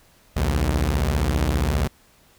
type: beating tone pair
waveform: sawtooth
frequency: 61.4 / 76.4 Hz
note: B1 / D#2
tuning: -9 / -31 cents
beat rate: 15 Hz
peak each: -18 dBFS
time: 0.36-1.88 s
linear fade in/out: 10 ms
effects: pink hiss -56 dBFS RMS until 2.38 s